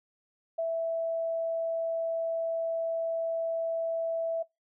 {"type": "tone", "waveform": "sine", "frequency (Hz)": 659.3, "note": "E5", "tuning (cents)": 0, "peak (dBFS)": -27, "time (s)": [0.58, 4.43], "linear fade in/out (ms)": 10, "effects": ["noise-tail reverb RT60 0.2 s tail -24 dB re dry"]}